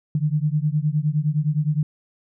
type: beating tone pair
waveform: sine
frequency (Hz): 146.83 / 156.53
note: D3 / D#3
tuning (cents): 0 / +11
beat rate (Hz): 9.7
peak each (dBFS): -21 / -22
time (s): 0.15-1.83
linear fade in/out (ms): 2
effects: none